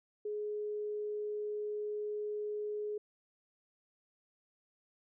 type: tone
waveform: sine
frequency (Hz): 419.7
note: G#4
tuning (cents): +18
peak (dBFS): -35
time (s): 0.25-2.98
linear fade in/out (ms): 5
effects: none